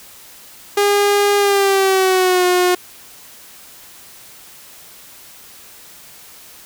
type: tone with pitch glide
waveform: sawtooth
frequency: 406.9 to 360.4 Hz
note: G#4 to F#4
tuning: -35 to -45 cents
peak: -8 dBFS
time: 0.77-2.75 s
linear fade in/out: 5 ms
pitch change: -210 cents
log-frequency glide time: 1.37-2.45 s
effects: white hiss -41 dBFS RMS until 6.65 s